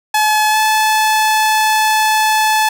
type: tone with pitch glide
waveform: sawtooth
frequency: 856 to 866.4 Hz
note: A5 to A5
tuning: -48 to -27 cents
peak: -7 dBFS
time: 0.14-2.69 s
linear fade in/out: 5 ms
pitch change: +21 cents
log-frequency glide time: 0.5-0.57 s
effects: none